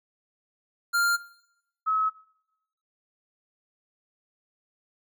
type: tone pair in turn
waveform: square / sine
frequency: 1396.9 / 1286.1 Hz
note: F6 / E6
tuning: 0 / -43 cents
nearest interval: minor second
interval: 143 cents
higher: first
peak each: -22 dBFS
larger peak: neither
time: 0.93-1.17 / 1.86-2.1 s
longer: neither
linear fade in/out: 20 ms
effects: noise-tail reverb RT60 0.8 s tail -18 dB re dry